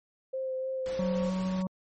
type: tone with vibrato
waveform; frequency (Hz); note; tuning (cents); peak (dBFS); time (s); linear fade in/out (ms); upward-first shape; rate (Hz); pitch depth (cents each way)
sine; 523; C5; -1; -30; 0.33-1.3; 10; sine; 3.3; 13
type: noise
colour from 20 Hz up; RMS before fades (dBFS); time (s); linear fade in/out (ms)
pink; -44; 0.86-1.62; 0
type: harmonic tone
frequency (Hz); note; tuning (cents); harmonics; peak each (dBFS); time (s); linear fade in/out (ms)
186.7; F#3; +16; 1 / 3 / 5 / 6; -28 / -39 / -45 / -47; 0.99-1.67; 2
effects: MP3 32 kbps